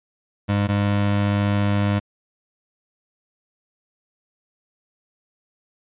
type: tone pair in turn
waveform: 25% pulse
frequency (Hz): 101.6 / 101.6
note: G#2 / G#2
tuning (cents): -38 / -38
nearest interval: unison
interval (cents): 0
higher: neither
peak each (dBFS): -14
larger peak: neither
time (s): 0.48-0.68 / 0.68-2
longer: second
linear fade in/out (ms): 20
effects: resampled to 8000 Hz